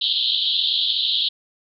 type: band-pass noise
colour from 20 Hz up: pink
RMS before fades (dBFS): -21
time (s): 0.01-1.29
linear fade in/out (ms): 10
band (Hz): 3100 to 4200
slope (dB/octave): 96
effects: none